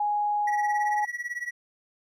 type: tone with pitch glide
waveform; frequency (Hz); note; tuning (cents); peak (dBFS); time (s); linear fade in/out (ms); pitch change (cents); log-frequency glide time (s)
sine; 830.6 to 836.9; G#5 to G#5; 0 to +13; -23; 0-1.05; 5; +13; 0.58-0.87
type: tone with tremolo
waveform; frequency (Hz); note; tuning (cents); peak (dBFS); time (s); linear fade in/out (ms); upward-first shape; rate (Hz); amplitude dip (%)
triangle; 1933; B6; -38; -25; 0.47-1.51; 5; triangle; 18; 95
effects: none